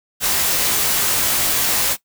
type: noise with comb filter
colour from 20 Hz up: white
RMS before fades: -18 dBFS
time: 0.2-1.97 s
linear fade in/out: 50 ms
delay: 18 ms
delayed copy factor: -0.6
effects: noise-tail reverb RT60 0.1 s tail -18 dB re dry